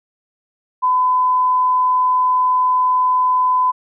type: tone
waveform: sine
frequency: 1009 Hz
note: B5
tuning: 37 cents sharp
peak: -12 dBFS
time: 0.82-3.72 s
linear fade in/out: 20 ms
effects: none